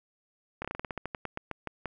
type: slowing click train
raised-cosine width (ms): 0.5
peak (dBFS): -19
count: 16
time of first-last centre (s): 0.62-1.857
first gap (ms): 26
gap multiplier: 1.15
effects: none